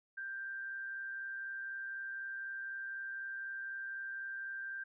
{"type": "tone with amplitude modulation", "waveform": "sine", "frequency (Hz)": 1578, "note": "G6", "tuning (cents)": 11, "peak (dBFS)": -38, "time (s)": [0.17, 4.84], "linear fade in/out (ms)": 10, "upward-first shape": "sine", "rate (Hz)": 124, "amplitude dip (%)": 35, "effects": []}